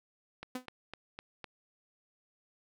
click train, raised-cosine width 0.3 ms, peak -26 dBFS, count 5, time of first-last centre 0.43-1.443 s, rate 3.95 Hz
sawtooth tone with exponential decay, 253.3 Hz, B3, 44 cents sharp, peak -29 dBFS, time 0.55-0.66 s, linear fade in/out 5 ms, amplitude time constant 23 ms
effects none

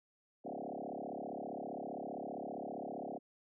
sine tone with frequency modulation, 488.8 Hz, B4, 18 cents flat, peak -40 dBFS, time 0.44-3.19 s, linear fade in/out 20 ms, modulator 35.2 Hz, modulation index 7.8, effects none

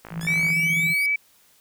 click train, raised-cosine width 0.5 ms, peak -23 dBFS, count 26, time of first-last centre 0.05-0.503 s, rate 55.2 Hz
sine tone with tremolo, 165.5 Hz, E3, 7 cents sharp, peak -25 dBFS, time 0.1-0.95 s, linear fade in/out 50 ms, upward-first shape square, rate 15 Hz, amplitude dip 50%
10% pulse exponential sweep, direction up, 1663 to 4978 Hz, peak -26 dBFS, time 0.21-1.06 s, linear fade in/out 0 ms
sine tone with vibrato, 2284 Hz, D7, 49 cents flat, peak -19 dBFS, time 0.27-1.16 s, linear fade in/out 5 ms, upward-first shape sine, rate 3.7 Hz, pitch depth 11 cents each way
effects white hiss -58 dBFS RMS until 1.6 s

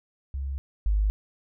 sine tone pair in turn, 68.2 / 51.24 Hz, C#2 / G#1, -28 / -23 cents, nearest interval perfect fourth, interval 495 cents, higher first, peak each -28 / -20 dBFS, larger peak second, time 0.34-0.58 / 0.86-1.1 s, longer neither, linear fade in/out 0 ms, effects none

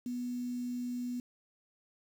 sine tone with quantisation, 245.5 Hz, B3, 10 cents flat, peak -34 dBFS, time 0.06-1.2 s, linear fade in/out 2 ms, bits 9, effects none

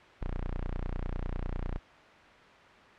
sawtooth tone, 30 Hz, B0, 49 cents flat, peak -28 dBFS, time 0.21-1.79 s, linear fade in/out 10 ms, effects white hiss -53 dBFS RMS until 2.98 s + low-pass 2000 Hz 12 dB/octave

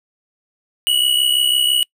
square tone pair together, 2894 / 2960 Hz, F#7 / F#7, -39 / 0 cents, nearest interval unison, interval 39 cents, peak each -17 dBFS, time 0.87-1.83 s, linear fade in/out 0 ms, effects noise-tail reverb RT60 0.1 s tail -26 dB re dry

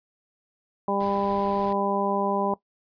harmonic tone, 199.3 Hz, G3, 29 cents sharp, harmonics 1 / 2 / 3 / 4 / 5, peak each -29 / -29 / -29 / -29 / -29 dBFS, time 0.88-2.54 s, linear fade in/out 2 ms
pink noise, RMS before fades -43 dBFS, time 1-1.73 s, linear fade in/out 5 ms
effects noise-tail reverb RT60 0.1 s tail -18 dB re dry + resampled to 11025 Hz

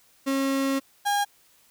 35% pulse tone pair in turn, 271.5 / 813.6 Hz, C#4 / G#5, -36 / -36 cents, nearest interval octave + perfect fifth, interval 1900 cents, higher second, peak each -21 / -20 dBFS, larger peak second, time 0.26-0.8 / 1.05-1.25 s, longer first, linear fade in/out 20 ms, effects white hiss -60 dBFS RMS until 1.7 s

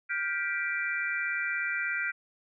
sine chord, G dominant seventh, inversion third, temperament just, 1411.2 / 1568 / 1960 / 2352 Hz, F6 / G6 / B6 / D7, +18 / 0 / -14 / +2 cents, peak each -34 dBFS, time 0.09-2.12 s, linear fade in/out 20 ms, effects none

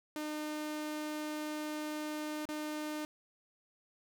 sawtooth tone with dropouts, 303.7 Hz, D#4, 42 cents flat, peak -33 dBFS, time 0.16-3.05 s, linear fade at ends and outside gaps 1 ms, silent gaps 2.454-2.489 s, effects none

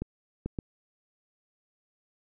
clicks, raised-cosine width 3 ms, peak -19 dBFS, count 3, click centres 0.02 / 0.46 / 0.588 s, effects none

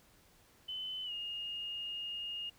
sine tone with pitch glide, 3031 to 2844 Hz, F#7 to F7, +41 to +31 cents, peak -38 dBFS, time 0.68-2.5 s, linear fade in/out 10 ms, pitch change -110 cents, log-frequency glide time 1.04-1.12 s, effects pink hiss -65 dBFS RMS until 2.58 s

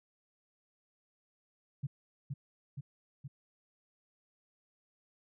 sine tone with echo, 138.59 Hz, C#3, in tune, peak -32 dBFS, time 1.83-1.87 s, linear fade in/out 10 ms, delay 470 ms, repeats 3, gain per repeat -3 dB, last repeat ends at 3.28 s, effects none

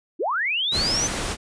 sine linear sweep, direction up, 261.6 to 6260 Hz, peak -21 dBFS, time 0.19-1.08 s, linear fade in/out 20 ms
pink noise, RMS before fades -27 dBFS, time 0.71-1.37 s, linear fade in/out 50 ms
effects resampled to 22050 Hz

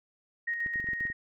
sine tone with tremolo, 1870 Hz, A#6, 5 cents sharp, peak -28 dBFS, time 0.47-1.13 s, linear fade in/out 10 ms, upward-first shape square, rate 7.5 Hz, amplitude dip 40%
clicks, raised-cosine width 3 ms, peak -32 dBFS, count 9, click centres 0.662 / 0.758 / 0.799 / 0.843 / 0.888 / 0.933 / 1.009 / 1.053 / 1.101 s
effects none

